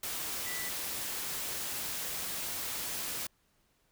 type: tone in noise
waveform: sine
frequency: 1975.5 Hz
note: B6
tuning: in tune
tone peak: -41 dBFS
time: 0.46-0.69 s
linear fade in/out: 5 ms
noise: white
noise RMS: -37 dBFS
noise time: 0.03-3.27 s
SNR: -7 dB
effects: pink hiss -72 dBFS RMS until 3.91 s